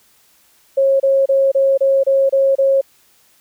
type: tone bursts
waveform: sine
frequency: 543 Hz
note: C#5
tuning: 36 cents flat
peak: -10 dBFS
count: 8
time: 0.77-2.813 s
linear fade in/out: 10 ms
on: 230 ms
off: 29 ms
effects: white hiss -54 dBFS RMS until 3.4 s